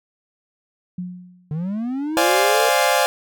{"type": "tone with exponential decay", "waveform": "sine", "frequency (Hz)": 180, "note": "F#3", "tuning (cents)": -47, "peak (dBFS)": -23, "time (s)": [0.98, 1.63], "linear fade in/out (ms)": 5, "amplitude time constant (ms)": 140}
{"type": "linear sweep", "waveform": "triangle", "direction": "up", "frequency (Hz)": [145.5, 466.2], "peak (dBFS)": -20, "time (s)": [1.51, 2.69], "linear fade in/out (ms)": 2}
{"type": "chord", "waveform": "sawtooth", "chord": "D half-diminished seventh", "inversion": "third", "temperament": "equal", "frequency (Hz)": [523.3, 587.3, 698.5, 830.6], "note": ["C5", "D5", "F5", "Ab5"], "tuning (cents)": [0, 0, 0, 0], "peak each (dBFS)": -17, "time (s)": [2.17, 3.06], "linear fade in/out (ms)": 0}
{"effects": []}